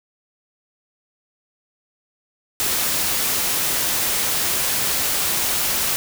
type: noise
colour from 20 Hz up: white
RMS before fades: -21 dBFS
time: 2.6-5.96 s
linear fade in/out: 0 ms
effects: none